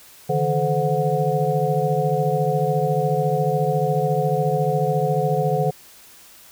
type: tone cluster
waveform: sine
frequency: 145.1 / 159.2 / 431.4 / 515 / 733 Hz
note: D3 / D#3 / A4 / C5 / F#5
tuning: -21 / +40 / -34 / -28 / -16 cents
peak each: -24 dBFS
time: 0.29-5.71 s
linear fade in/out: 10 ms
effects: white hiss -47 dBFS RMS until 6.51 s